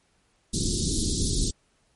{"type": "band-stop noise", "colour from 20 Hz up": "pink", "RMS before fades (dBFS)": -25, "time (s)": [0.53, 1.51], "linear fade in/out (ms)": 10, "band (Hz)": [390, 3800], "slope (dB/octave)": 48, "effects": ["pink hiss -67 dBFS RMS until 1.95 s", "MP3 48 kbps"]}